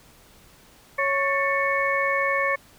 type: harmonic tone with a mistuned harmonic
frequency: 553 Hz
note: C#5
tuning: 4 cents flat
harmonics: 1 / 2 / 3 / 4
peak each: -26 / -26 / -26 / -26 dBFS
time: 0.98-2.56 s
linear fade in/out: 10 ms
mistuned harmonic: 3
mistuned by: +120 cents
effects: pink hiss -53 dBFS RMS until 2.78 s